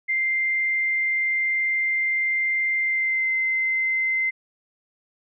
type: tone with pitch glide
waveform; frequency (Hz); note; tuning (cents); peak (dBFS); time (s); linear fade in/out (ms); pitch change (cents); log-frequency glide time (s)
sine; 2093 to 2071; C7 to C7; 0 to -18; -20; 0.08-4.31; 20; -18; 2.8-3.33
effects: none